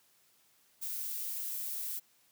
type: noise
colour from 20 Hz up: violet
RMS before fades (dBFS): -38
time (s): 0.81-2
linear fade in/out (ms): 20
effects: white hiss -68 dBFS RMS until 2.31 s + high-pass 80 Hz 12 dB/octave